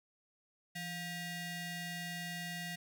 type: ring-modulated tone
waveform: sawtooth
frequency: 880 Hz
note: A5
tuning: in tune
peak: -33 dBFS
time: 0.75-2.76 s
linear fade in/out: 10 ms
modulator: 1050 Hz
effects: none